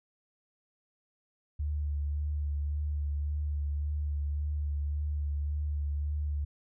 sine tone with vibrato, 73.42 Hz, D2, in tune, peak -29 dBFS, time 1.59-6.45 s, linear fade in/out 10 ms, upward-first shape sine, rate 1.8 Hz, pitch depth 23 cents each way, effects none

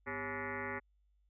sine tone with frequency modulation, 1150 Hz, D6, 37 cents flat, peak -37 dBFS, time 0.06-0.8 s, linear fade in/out 20 ms, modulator 150 Hz, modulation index 6.5, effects added 50 Hz sine -69 dBFS peak until 1.29 s

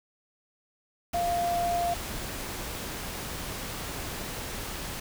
sine tone in noise, 695 Hz, F5, 9 cents flat, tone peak -25 dBFS, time 1.14-1.94 s, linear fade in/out 5 ms, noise pink, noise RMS -36 dBFS, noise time 1.13-5 s, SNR +8 dB, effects none

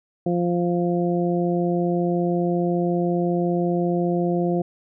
harmonic tone, 174.61 Hz, F3, in tune, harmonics 1 / 2 / 3 / 4, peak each -22 / -23 / -28 / -29 dBFS, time 0.26-4.62 s, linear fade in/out 5 ms, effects none

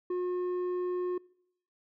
square tone with low-pass filter, 360 Hz, F#4, 47 cents flat, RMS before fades -32 dBFS, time 0.1-1.18 s, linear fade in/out 5 ms, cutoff 770 Hz, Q 1.1, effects noise-tail reverb RT60 0.7 s tail -24 dB re dry

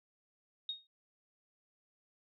sine tone with exponential decay, 3729 Hz, A#7, in tune, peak -33 dBFS, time 0.69-0.87 s, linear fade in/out 2 ms, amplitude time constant 37 ms, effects none

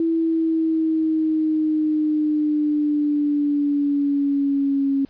sine exponential sweep, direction down, 329.6 to 274.1 Hz, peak -17 dBFS, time 0-5.05 s, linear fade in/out 2 ms, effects pink hiss -57 dBFS RMS until 5.09 s + resampled to 11025 Hz

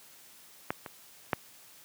clicks, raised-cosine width 0.5 ms, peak -14 / -24 / -10 dBFS, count 3, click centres 0.705 / 0.862 / 1.332 s, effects white hiss -55 dBFS RMS until 1.84 s + high-pass 100 Hz 12 dB/octave

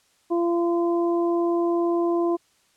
harmonic tone, 342.2 Hz, F4, 35 cents flat, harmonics 1 / 2 / 3, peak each -20 / -29 / -32 dBFS, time 0.3-2.37 s, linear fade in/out 20 ms, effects white hiss -63 dBFS RMS until 2.76 s + low-pass 9000 Hz 12 dB/octave

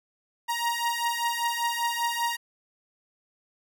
sawtooth beating tone pair, 938 / 943.1 Hz, A#5 / A#5, +11 / +20 cents, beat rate 5.1 Hz, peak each -25 dBFS, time 0.48-2.37 s, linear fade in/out 20 ms, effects none

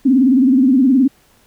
sine tone with vibrato, 261 Hz, C4, 4 cents flat, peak -8 dBFS, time 0.05-1.08 s, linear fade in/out 10 ms, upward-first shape sine, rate 19 Hz, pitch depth 130 cents each way, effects pink hiss -53 dBFS RMS until 1.46 s

